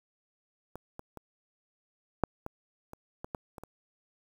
clicks, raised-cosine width 1 ms, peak -27 / -27 / -29 / -10 / -23 / -29 / -24 / -20 / -29 / -29 dBFS, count 10, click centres 0.756 / 0.994 / 1.173 / 2.237 / 2.464 / 2.934 / 3.245 / 3.348 / 3.582 / 3.636 s, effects 8-bit

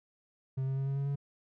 triangle tone with pitch steps, 132.5 / 134.12 / 135.75 / 137.41 / 139.09 / 140.78 Hz, C3 / C3 / C#3 / C#3 / C#3 / C#3, +22 / +43 / -36 / -15 / +6 / +27 cents, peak -28 dBFS, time 0.57-1.158 s, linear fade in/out 10 ms, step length 98 ms, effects none

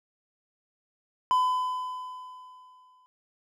triangle tone with exponential decay, 1009 Hz, B5, 37 cents sharp, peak -17 dBFS, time 1.31-3.06 s, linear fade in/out 0 ms, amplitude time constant 380 ms, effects none

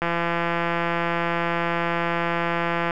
click train, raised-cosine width 0.5 ms, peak -9 dBFS, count 492, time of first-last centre 0.02-2.908 s, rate 170 Hz, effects none

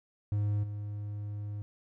triangle tone with level steps, 103.5 Hz, G#2, 5 cents flat, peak -25 / -33 dBFS, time 0.32-1.62 s, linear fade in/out 0 ms, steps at 0.63 s, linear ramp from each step 10 ms, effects none

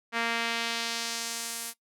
sawtooth tone with band-pass filter sweep, 231.5 Hz, A#3, 12 cents flat, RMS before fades -32 dBFS, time 0.12-1.74 s, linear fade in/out 50 ms, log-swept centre 1900 to 11000 Hz, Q 1.1, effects noise-tail reverb RT60 0.1 s tail -19 dB re dry

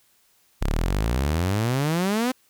sawtooth exponential sweep, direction up, 32.38 to 263 Hz, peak -17 dBFS, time 0.61-2.32 s, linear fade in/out 10 ms, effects white hiss -62 dBFS RMS until 2.49 s

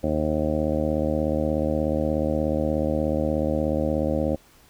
harmonic tone, 76.7 Hz, D#2, 24 cents flat, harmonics 1 / 2 / 3 / 4 / 5 / 6 / 7 / 8 / 9 / 10, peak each -29 / -31 / -28 / -28 / -37 / -35 / -26 / -33 / -39 / -40 dBFS, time 0.03-4.36 s, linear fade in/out 10 ms, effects pink hiss -55 dBFS RMS until 4.69 s

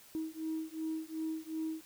sine beating tone pair, 316.9 / 319.6 Hz, D#4 / D#4, +32 / +47 cents, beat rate 2.7 Hz, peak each -38 / -38 dBFS, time 0.15-1.81 s, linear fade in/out 0 ms, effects tanh soft clip ceiling -29 dBFS + white hiss -58 dBFS RMS until 1.85 s

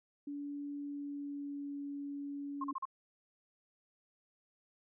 sine tone with pitch glide, 286.8 to 283.7 Hz, D4 to C#4, -41 to +40 cents, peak -39 dBFS, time 0.27-2.73 s, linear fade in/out 5 ms, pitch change -19 cents, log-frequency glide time 0.76-1.82 s
sine tone bursts, 1066 Hz, C6, 32 cents sharp, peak -35 dBFS, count 4, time 2.61-2.854 s, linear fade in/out 5 ms, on 31 ms, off 40 ms
effects none

